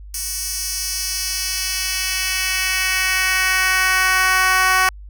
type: tone with high-pass filter sweep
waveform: 10% pulse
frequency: 374.1 Hz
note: F#4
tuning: 19 cents sharp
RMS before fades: -19 dBFS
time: 0.14-4.89 s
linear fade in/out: 2 ms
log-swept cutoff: 7300 to 1000 Hz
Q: 1.2
effects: added 50 Hz sine -34 dBFS peak until 5.09 s